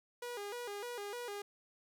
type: tone with vibrato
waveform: sawtooth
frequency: 444.2 Hz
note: A4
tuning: 16 cents sharp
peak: -37 dBFS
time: 0.22-1.42 s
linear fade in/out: 5 ms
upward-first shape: square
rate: 3.3 Hz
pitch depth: 150 cents each way
effects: none